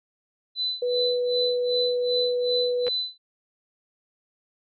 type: tone with tremolo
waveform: sine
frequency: 4008 Hz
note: B7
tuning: 25 cents sharp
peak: -23 dBFS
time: 0.55-3.18 s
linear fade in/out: 50 ms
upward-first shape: sine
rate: 2.6 Hz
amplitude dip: 95%
type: tone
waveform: sine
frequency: 491.9 Hz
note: B4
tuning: 7 cents flat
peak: -22 dBFS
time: 0.82-2.89 s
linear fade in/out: 5 ms
type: clicks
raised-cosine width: 0.3 ms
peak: -19 dBFS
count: 2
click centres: 2.868 / 2.88 s
effects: none